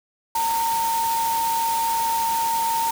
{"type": "tone in noise", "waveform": "sine", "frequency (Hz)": 915, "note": "A#5", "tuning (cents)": -32, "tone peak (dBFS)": -20, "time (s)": [0.35, 2.91], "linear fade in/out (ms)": 5, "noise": "white", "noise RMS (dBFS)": -30, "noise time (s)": [0.35, 2.91], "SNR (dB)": 7, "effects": []}